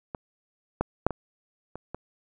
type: clicks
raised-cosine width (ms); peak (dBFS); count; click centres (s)
1; -19 / -10 / -6 / -17 / -23 / -20; 6; 0.148 / 0.81 / 1.066 / 1.107 / 1.756 / 1.946
effects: none